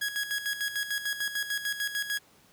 sawtooth tone with tremolo, 1661.2 Hz, G#6, in tune, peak -24 dBFS, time 0.01-2.19 s, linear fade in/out 10 ms, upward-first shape square, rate 6.7 Hz, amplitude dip 65%, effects pink hiss -60 dBFS RMS until 2.52 s + high-pass 80 Hz 12 dB/octave

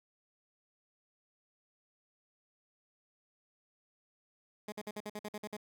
15% pulse tone bursts, 210 Hz, G#3, 19 cents sharp, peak -33 dBFS, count 10, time 4.68-5.568 s, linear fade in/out 5 ms, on 42 ms, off 52 ms, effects none

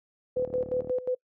sine tone with tremolo, 504 Hz, B4, 35 cents sharp, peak -24 dBFS, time 0.36-1.15 s, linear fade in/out 10 ms, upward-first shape square, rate 5.6 Hz, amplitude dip 80%
click train, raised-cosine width 2 ms, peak -26 dBFS, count 21, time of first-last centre 0.37-0.899 s, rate 37.8 Hz
effects noise-tail reverb RT60 0.1 s tail -26 dB re dry + high-pass 80 Hz 12 dB/octave

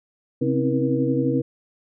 sine tone cluster, 134.2 / 258.4 / 269.9 / 323.7 / 478.6 Hz, C3 / C4 / C#4 / E4 / A#4, +44 / -21 / -46 / -31 / +46 cents, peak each -25 dBFS, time 0.41-1.42 s, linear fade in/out 10 ms, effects none

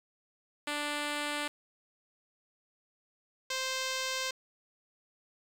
5% pulse tone pair in turn, 293.9 / 522.2 Hz, D4 / C5, +1 / -3 cents, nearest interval minor seventh, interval 996 cents, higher second, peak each -21 / -20 dBFS, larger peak second, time 0.67-1.48 / 3.5-4.31 s, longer neither, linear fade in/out 5 ms, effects low-pass 11000 Hz 12 dB/octave + 9-bit

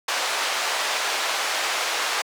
pink band-pass noise, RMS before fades -25 dBFS, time 0.08-2.22 s, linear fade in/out 5 ms, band 700 to 6400 Hz, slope 12 dB/octave, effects high-pass 400 Hz 12 dB/octave

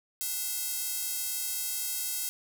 square tone with high-pass filter, 293.7 Hz, D4, in tune, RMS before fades -33 dBFS, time 0.21-2.29 s, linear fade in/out 0 ms, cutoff 8300 Hz, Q 0.6, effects none

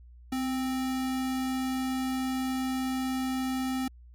sine tone with sample-and-hold, 258.4 Hz, C4, 21 cents flat, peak -27 dBFS, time 0.32-3.88 s, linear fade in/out 5 ms, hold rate 1050 Hz, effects added 60 Hz sine -48 dBFS peak until 4.14 s + MP3 64 kbps

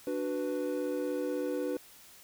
triangle chord, B minor, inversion first, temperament equal, 293.7 / 370 / 493.9 Hz, D4 / F#4 / B4, 0 / 0 / 0 cents, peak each -33 / -35 / -32 dBFS, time 0.07-1.77 s, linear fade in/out 2 ms, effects white hiss -55 dBFS RMS until 2.23 s

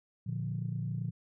sine chord, Bb major, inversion none, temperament equal, 116.54 / 146.83 / 174.61 Hz, Bb2 / D3 / F3, 0 / 0 / 0 cents, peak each -35 / -37 / -38 dBFS, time 0.26-1.11 s, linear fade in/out 10 ms, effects tanh soft clip ceiling -23 dBFS

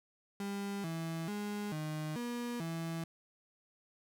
35% pulse tone with pitch steps, 199.9 / 164 / 206.6 / 154.1 / 240.1 / 164.9 Hz, G3 / E3 / G#3 / D#3 / B3 / E3, +34 / -9 / -9 / -16 / -49 / +1 cents, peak -35 dBFS, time 0.4-3.04 s, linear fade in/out 2 ms, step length 440 ms, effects none

